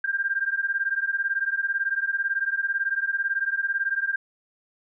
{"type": "beating tone pair", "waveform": "sine", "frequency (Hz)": [1584, 1602], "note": ["G6", "G6"], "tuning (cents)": [18, 37], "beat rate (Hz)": 18, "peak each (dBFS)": -26, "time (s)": [0.04, 4.16], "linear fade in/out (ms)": 5, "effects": []}